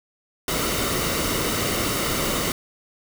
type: noise with comb filter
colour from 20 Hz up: pink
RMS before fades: -24 dBFS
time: 0.48-2.52 s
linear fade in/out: 2 ms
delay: 1.2 ms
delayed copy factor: -0.5
effects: none